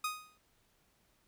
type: tone with exponential decay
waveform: sawtooth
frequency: 1246 Hz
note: D#6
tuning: 2 cents sharp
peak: -27 dBFS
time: 0.04-0.38 s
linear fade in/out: 5 ms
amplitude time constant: 72 ms
effects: pink hiss -72 dBFS RMS until 1.27 s